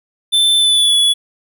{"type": "tone with pitch glide", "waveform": "square", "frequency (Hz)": [3536, 3408], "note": ["A7", "G#7"], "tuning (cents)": [8, 44], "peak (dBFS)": -10, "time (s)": [0.32, 1.14], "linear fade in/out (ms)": 20, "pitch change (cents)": -64, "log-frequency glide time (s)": [0.58, 0.95], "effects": []}